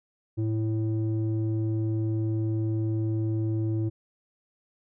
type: tone with low-pass filter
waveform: square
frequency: 110 Hz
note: A2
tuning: in tune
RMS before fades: -27 dBFS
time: 0.37-3.9 s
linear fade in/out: 20 ms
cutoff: 300 Hz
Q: 2.3
effects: none